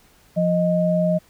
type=tone pair together; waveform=sine; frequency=174.61 / 622.2 Hz; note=F3 / D#5; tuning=0 / 0 cents; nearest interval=octave + minor seventh; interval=2200 cents; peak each=-19 dBFS; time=0.36-1.19 s; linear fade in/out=20 ms; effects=pink hiss -55 dBFS RMS until 1.29 s